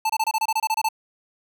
square tone bursts, 880 Hz, A5, in tune, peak -20 dBFS, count 12, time 0.05-0.888 s, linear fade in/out 5 ms, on 46 ms, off 26 ms, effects none

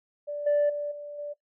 sine tone with level steps, 585 Hz, D5, 7 cents flat, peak -30 / -18 / -28 / -36 / -32 dBFS, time 0.27-1.34 s, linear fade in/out 20 ms, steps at 0.46 / 0.69 / 0.91 / 1.18 s, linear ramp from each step 10 ms, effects noise-tail reverb RT60 0.1 s tail -18 dB re dry + tanh soft clip ceiling -18 dBFS

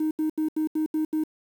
triangle tone bursts, 311.1 Hz, D#4, in tune, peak -19 dBFS, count 7, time 0-1.238 s, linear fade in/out 5 ms, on 110 ms, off 78 ms, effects tanh soft clip ceiling -18 dBFS + 8-bit

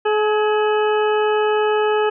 harmonic tone with a mistuned harmonic, 425.7 Hz, G#4, 43 cents sharp, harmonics 1 / 2 / 3 / 4 / 6 / 7, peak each -16 / -22 / -26 / -28 / -32 / -33 dBFS, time 0.05-2.1 s, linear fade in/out 10 ms, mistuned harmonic 4, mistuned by -35 cents, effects none

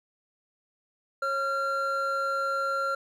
triangle tone pair together, 546 / 1376.7 Hz, C#5 / F6, -26 / -25 cents, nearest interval octave + major third, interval 1601 cents, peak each -30 / -25 dBFS, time 1.22-2.95 s, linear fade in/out 5 ms, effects none

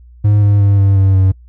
triangle tone with pitch steps, 103.83 / 101.99 / 100.18 / 98.4 / 96.65 / 94.94 Hz, G#2 / G#2 / G2 / G2 / G2 / F#2, 0 / -31 / +38 / +7 / -24 / +45 cents, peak -5 dBFS, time 0.24-1.32 s, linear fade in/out 10 ms, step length 180 ms, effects noise-tail reverb RT60 0.1 s tail -25 dB re dry + added 60 Hz sine -37 dBFS peak until 1.48 s

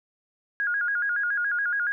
sine tone with vibrato, 1535 Hz, G6, 37 cents flat, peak -23 dBFS, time 0.6-1.92 s, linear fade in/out 0 ms, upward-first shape square, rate 7.1 Hz, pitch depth 120 cents each way, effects none

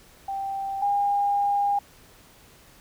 sine tone pair in turn, 784 / 808.8 Hz, G5 / G#5, 0 / -46 cents, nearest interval minor second, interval 54 cents, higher second, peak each -27 / -20 dBFS, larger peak second, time 0.28-0.82 / 0.82-1.79 s, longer second, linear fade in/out 5 ms, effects pink hiss -53 dBFS RMS until 2.8 s

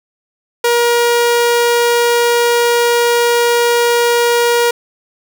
sawtooth tone, 475.2 Hz, A#4, 33 cents sharp, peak -6 dBFS, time 0.64-4.71 s, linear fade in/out 5 ms, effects none

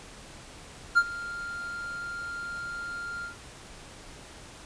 triangle tone with ADSR envelope, 1396.9 Hz, F6, in tune, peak -13 dBFS, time 0.95-3.36 s, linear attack 26 ms, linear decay 53 ms, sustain -19 dB, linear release 120 ms, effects pink hiss -47 dBFS RMS until 4.65 s + resampled to 22050 Hz

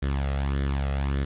sawtooth tone with flanger, 69 Hz, C#2, 7 cents flat, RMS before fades -26 dBFS, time 0.02-1.25 s, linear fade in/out 10 ms, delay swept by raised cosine 0.56 to 1.56 ms, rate 1.7 Hz, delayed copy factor +0.65, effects resampled to 8000 Hz + 8-bit

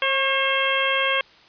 harmonic tone with a mistuned harmonic, 537 Hz, C5, 45 cents sharp, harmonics 1 / 2 / 3 / 4 / 5 / 6, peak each -26 / -26 / -26 / -26 / -26 / -26 dBFS, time 0.02-1.21 s, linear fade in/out 2 ms, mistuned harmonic 2, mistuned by +33 cents, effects white hiss -51 dBFS RMS until 1.48 s + resampled to 11025 Hz

